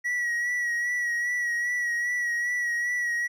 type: tone with vibrato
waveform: triangle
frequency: 1925 Hz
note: B6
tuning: 45 cents flat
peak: -23 dBFS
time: 0.04-3.28 s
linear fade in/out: 20 ms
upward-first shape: sine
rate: 2.5 Hz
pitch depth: 33 cents each way
effects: none